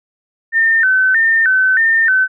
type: tone with vibrato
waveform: sine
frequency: 1661.2 Hz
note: G#6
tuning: in tune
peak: -9 dBFS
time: 0.52-2.28 s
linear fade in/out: 50 ms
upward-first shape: square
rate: 1.6 Hz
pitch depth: 150 cents each way
effects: none

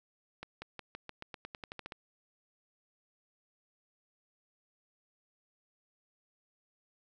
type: accelerating click train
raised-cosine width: 0.3 ms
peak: -26 dBFS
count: 14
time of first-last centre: 0.43-1.922 s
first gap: 190 ms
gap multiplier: 0.91
effects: none

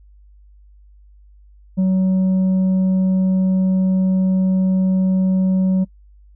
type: tone with tanh clipping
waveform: sine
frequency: 187.5 Hz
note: F#3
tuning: 23 cents sharp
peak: -14 dBFS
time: 1.77-5.85 s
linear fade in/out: 20 ms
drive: 4 dB
effects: noise-tail reverb RT60 0.1 s tail -25 dB re dry + added 50 Hz sine -44 dBFS peak until 6.35 s

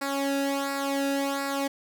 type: tone with flanger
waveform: sawtooth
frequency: 277.2 Hz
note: C#4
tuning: in tune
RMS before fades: -28 dBFS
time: 0.01-1.68 s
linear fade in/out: 10 ms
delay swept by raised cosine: 0.31 to 0.94 ms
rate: 1.4 Hz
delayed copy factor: -0.75
effects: none

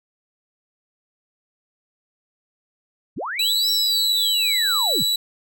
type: linear two-way sweep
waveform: sine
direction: up then down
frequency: 66 to 5588 to 66 Hz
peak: -25 dBFS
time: 3.16-5.04 s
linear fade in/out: 20 ms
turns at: 3.71 s
type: tone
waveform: 40% pulse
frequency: 3937 Hz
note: B7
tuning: 6 cents flat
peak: -17 dBFS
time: 3.39-5.16 s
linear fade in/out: 5 ms
effects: none

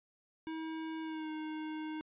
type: tone with pitch glide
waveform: square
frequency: 320 to 310.7 Hz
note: D#4 to D#4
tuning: +49 to -2 cents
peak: -39 dBFS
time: 0.47-2.01 s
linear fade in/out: 0 ms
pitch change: -51 cents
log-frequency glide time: 1.02-1.3 s
effects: resampled to 8000 Hz

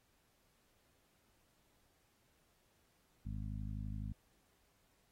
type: harmonic tone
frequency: 51.91 Hz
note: G#1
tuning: in tune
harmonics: 1 / 2 / 3 / 4 / 5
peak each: -43 / -44 / -50 / -49 / -55 dBFS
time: 3.25-4.13 s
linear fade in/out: 10 ms
effects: pink hiss -75 dBFS RMS until 5.11 s + AAC 48 kbps

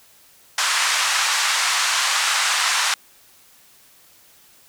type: band-pass noise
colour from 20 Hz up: pink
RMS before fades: -20 dBFS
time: 0.58-2.94 s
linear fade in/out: 2 ms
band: 1000 to 8600 Hz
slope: 24 dB/octave
effects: white hiss -52 dBFS RMS until 4.68 s

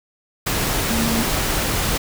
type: tone in noise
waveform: sine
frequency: 227.2 Hz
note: A#3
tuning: 44 cents flat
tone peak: -21 dBFS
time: 0.9-1.23 s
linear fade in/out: 10 ms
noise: pink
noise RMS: -21 dBFS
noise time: 0.46-1.98 s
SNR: -3 dB
effects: none

